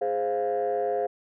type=chord; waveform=sine; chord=F minor; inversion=first; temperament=equal; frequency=415.3 / 523.3 / 698.5 Hz; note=Ab4 / C5 / F5; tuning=0 / 0 / 0 cents; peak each=-27 dBFS; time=0.01-1.07 s; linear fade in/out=10 ms; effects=tanh soft clip ceiling -19 dBFS